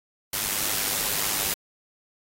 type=noise with amplitude modulation; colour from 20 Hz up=white; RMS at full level=-24 dBFS; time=0.33-1.54 s; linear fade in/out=5 ms; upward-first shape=sine; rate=102 Hz; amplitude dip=55%; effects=AAC 48 kbps